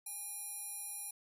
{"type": "tone with band-pass filter", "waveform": "square", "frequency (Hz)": 809, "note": "G#5", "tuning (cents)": -46, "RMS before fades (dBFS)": -44, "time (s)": [0.06, 1.11], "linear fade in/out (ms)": 5, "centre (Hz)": 11000, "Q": 9.5, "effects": []}